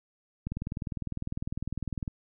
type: click train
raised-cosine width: 5 ms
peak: -20 dBFS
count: 33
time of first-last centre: 0.47-2.078 s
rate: 19.9 Hz
effects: none